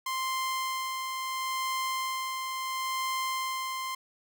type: tone with tremolo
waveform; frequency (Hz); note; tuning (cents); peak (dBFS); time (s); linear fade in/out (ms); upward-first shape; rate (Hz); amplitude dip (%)
sawtooth; 1046.5; C6; 0; -25; 0.06-3.95; 5; sine; 0.73; 35
effects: none